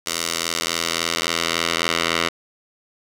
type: tone with band-pass filter sweep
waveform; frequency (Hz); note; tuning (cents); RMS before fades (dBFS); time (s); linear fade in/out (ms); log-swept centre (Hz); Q
10% pulse; 83.6; E2; +25; -23; 0.06-2.29; 10; 6500 to 2700; 0.78
effects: none